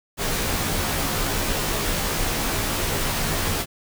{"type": "noise with comb filter", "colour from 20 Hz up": "pink", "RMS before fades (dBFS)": -24, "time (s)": [0.17, 3.66], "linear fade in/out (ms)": 50, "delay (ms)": 16, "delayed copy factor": -0.8, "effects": []}